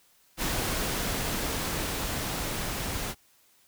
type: noise with level ramp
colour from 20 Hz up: pink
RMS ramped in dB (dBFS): -29 to -33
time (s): 0.37-3.15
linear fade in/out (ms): 50
effects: white hiss -63 dBFS RMS until 3.67 s